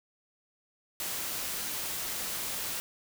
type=noise; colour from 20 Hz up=white; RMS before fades=-35 dBFS; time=1-2.8 s; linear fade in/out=0 ms; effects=none